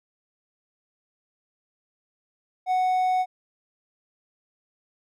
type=tone; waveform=triangle; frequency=740 Hz; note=F#5; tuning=in tune; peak=-18 dBFS; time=2.66-3.26 s; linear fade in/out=50 ms; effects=none